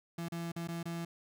35% pulse tone with dropouts, 168.7 Hz, E3, 40 cents sharp, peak -35 dBFS, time 0.18-1.05 s, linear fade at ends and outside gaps 5 ms, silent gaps 0.285-0.32 / 0.519-0.561 / 0.675-0.685 / 0.83-0.855 s, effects none

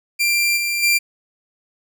sawtooth tone with level steps, 2372 Hz, D7, 17 cents sharp, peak -12 / -16 / -10 dBFS, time 0.19-0.99 s, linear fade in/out 20 ms, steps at 0.56 / 0.82 s, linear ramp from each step 20 ms, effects none

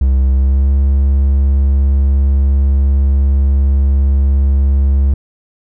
triangle tone with pitch glide, 66 to 68.6 Hz, C2 to C#2, +16 to -17 cents, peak -6 dBFS, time 0.01-5.14 s, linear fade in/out 5 ms, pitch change +67 cents, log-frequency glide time 0.33-0.71 s, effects none

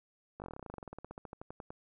slowing click train, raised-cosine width 1 ms, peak -30 dBFS, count 27, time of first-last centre 0.4-1.705 s, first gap 19 ms, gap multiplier 1.07, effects none

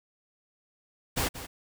pink noise with echo, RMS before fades -28 dBFS, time 1.16-1.29 s, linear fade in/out 20 ms, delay 180 ms, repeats 1, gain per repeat -12 dB, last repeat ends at 1.47 s, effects none

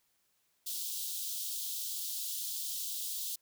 white high-pass noise, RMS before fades -38 dBFS, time 0.66-3.36 s, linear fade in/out 10 ms, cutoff 3200 Hz, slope 48 dB/octave, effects white hiss -75 dBFS RMS until 3.41 s

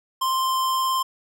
square tone with vibrato, 1046.5 Hz, C6, in tune, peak -21 dBFS, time 0.21-1.03 s, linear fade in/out 10 ms, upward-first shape triangle, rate 19 Hz, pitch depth 10 cents each way, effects none

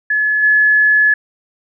sine tone with level steps, 1709 Hz, G#6, 49 cents sharp, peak -12 / -8 dBFS, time 0.1-1.14 s, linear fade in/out 5 ms, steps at 0.42 s, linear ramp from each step 20 ms, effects none

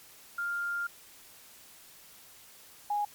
sine tone pair in turn, 1400 / 826.7 Hz, F6 / G#5, +4 / -8 cents, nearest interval major sixth, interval 912 cents, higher first, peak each -30 / -27 dBFS, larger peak second, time 0.38-0.87 / 2.9-3.05 s, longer first, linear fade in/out 5 ms, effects white hiss -54 dBFS RMS until 3.14 s + MP3 96 kbps

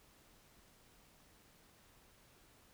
silence, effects pink hiss -66 dBFS RMS until 2.73 s

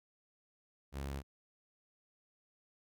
sawtooth tone, 69 Hz, C#2, 7 cents flat, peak -35 dBFS, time 0.92-1.23 s, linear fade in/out 50 ms, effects none

